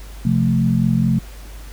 sine chord, F major, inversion second, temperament equal, 130.81 / 174.61 / 220 Hz, C3 / F3 / A3, 0 / 0 / 0 cents, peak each -18 dBFS, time 0.25-1.19 s, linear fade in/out 5 ms, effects added 50 Hz sine -33 dBFS peak until 1.72 s + pink hiss -43 dBFS RMS until 1.72 s

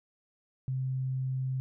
sine tone, 130.81 Hz, C3, in tune, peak -29 dBFS, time 0.68-1.6 s, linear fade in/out 0 ms, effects none

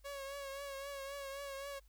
sawtooth tone with vibrato, 554.4 Hz, C#5, in tune, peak -39 dBFS, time 0.04-1.8 s, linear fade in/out 20 ms, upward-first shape triangle, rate 3.8 Hz, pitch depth 47 cents each way, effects added 50 Hz sine -61 dBFS peak until 1.88 s + white hiss -75 dBFS RMS until 1.88 s

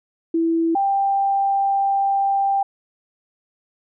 sine tone pair in turn, 330 / 789.4 Hz, E4 / G5, +2 / +12 cents, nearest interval octave + minor third, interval 1510 cents, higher second, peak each -16 dBFS, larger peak neither, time 0.34-0.75 / 0.75-2.63 s, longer second, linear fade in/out 5 ms, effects none

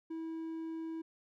triangle tone, 324.7 Hz, E4, 26 cents flat, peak -36 dBFS, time 0.1-1.02 s, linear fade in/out 10 ms, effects none

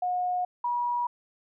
sine tone pair in turn, 723 / 965.1 Hz, F#5 / B5, -40 / -40 cents, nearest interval perfect fourth, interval 500 cents, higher second, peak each -25 dBFS, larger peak neither, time 0.02-0.45 / 0.64-1.07 s, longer neither, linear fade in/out 5 ms, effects none

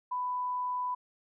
sine tone, 995 Hz, B5, 13 cents sharp, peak -30 dBFS, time 0.11-0.95 s, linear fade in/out 10 ms, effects none

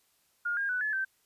sine tone with pitch steps, 1422 / 1617 / 1490 / 1717 / 1554 Hz, F6 / G#6 / F#6 / A6 / G6, +31 / -47 / +12 / -43 / -16 cents, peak -28 dBFS, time 0.45-1.05 s, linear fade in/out 10 ms, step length 120 ms, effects white hiss -70 dBFS RMS until 1.25 s + resampled to 32000 Hz

